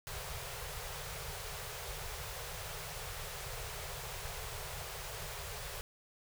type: band-stop noise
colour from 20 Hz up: pink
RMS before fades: -43 dBFS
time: 0.07-5.81 s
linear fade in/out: 0 ms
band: 160 to 390 Hz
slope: 96 dB/octave
effects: none